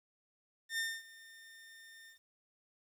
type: tone with ADSR envelope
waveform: sawtooth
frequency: 1812 Hz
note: A#6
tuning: 50 cents flat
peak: -29 dBFS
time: 0.69-2.2 s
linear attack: 92 ms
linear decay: 240 ms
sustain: -21 dB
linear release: 120 ms
effects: low-pass 12000 Hz 12 dB/octave + 11-bit